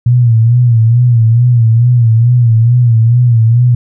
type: tone with vibrato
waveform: sine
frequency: 117.8 Hz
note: A#2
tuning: 19 cents sharp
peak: -4 dBFS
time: 0.06-3.75 s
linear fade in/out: 5 ms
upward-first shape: sine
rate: 2.3 Hz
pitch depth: 88 cents each way
effects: none